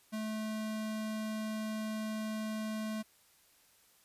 square tone, 216.9 Hz, A3, 25 cents flat, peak -36 dBFS, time 0.12-3.03 s, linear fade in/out 20 ms, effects white hiss -66 dBFS RMS until 4.04 s + resampled to 32000 Hz

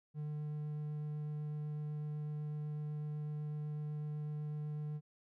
triangle tone with vibrato, 150 Hz, D3, 37 cents sharp, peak -36 dBFS, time 0.14-5.01 s, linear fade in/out 50 ms, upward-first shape triangle, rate 8 Hz, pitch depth 8 cents each way, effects none

